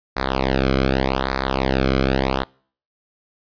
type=tone with flanger; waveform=sawtooth; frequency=66.2 Hz; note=C2; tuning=21 cents sharp; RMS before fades=-20 dBFS; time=0.16-2.44 s; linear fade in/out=10 ms; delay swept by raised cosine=0.33 to 1.11 ms; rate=0.84 Hz; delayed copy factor=-0.9; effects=noise-tail reverb RT60 0.5 s tail -26 dB re dry + resampled to 11025 Hz